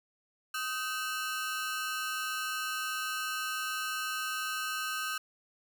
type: ring-modulated tone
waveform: sawtooth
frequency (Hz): 1396.9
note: F6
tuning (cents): 0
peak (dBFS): -26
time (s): 0.54-5.18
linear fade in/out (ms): 5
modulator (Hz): 140
effects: none